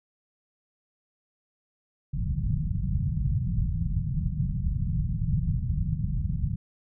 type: low-pass noise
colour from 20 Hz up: white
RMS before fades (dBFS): -27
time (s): 2.13-6.56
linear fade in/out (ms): 10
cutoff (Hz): 170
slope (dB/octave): 48
effects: none